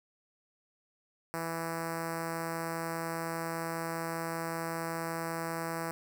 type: tone with notch filter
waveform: 5% pulse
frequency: 165.1 Hz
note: E3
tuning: 3 cents sharp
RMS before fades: -36 dBFS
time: 1.34-5.91 s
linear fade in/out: 0 ms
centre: 3400 Hz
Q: 0.56
effects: none